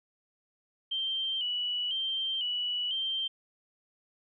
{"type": "tone with vibrato", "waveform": "sine", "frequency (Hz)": 3044, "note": "F#7", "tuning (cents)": 48, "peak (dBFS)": -29, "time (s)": [0.91, 3.28], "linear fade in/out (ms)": 10, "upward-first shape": "square", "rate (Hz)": 1, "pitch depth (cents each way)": 56, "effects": []}